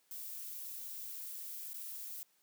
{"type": "noise with dropouts", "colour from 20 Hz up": "violet", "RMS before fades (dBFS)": -45, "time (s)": [0.11, 2.23], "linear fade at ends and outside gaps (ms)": 1, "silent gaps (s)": [1.733, 1.742], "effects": ["white hiss -73 dBFS RMS until 2.42 s", "high-pass 200 Hz 12 dB/octave"]}